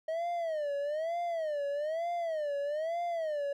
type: tone with vibrato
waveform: triangle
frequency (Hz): 627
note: D#5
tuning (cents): +13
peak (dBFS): -29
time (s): 0.08-3.53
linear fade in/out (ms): 5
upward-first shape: sine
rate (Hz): 1.1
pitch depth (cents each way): 180
effects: none